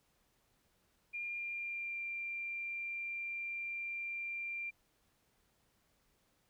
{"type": "tone with pitch glide", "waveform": "sine", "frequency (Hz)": [2403, 2375], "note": ["D7", "D7"], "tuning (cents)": [39, 19], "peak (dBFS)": -38, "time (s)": [1.13, 4.71], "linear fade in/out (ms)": 20, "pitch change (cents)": -20, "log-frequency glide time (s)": [1.38, 2], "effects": ["pink hiss -75 dBFS RMS until 6.49 s"]}